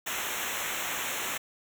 pink noise with comb filter, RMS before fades -33 dBFS, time 0.06-1.38 s, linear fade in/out 10 ms, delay 0.21 ms, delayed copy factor -1, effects none

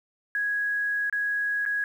sine tone with dropouts, 1661.2 Hz, G#6, in tune, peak -24 dBFS, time 0.35-1.84 s, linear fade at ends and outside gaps 1 ms, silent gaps 1.098-1.126 / 1.653-1.661 s, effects 9-bit

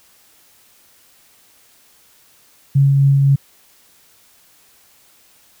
sine tone with tremolo, 138.59 Hz, C#3, in tune, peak -8 dBFS, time 2.75-3.36 s, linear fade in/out 10 ms, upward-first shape triangle, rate 3.9 Hz, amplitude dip 25%, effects white hiss -52 dBFS RMS until 5.6 s

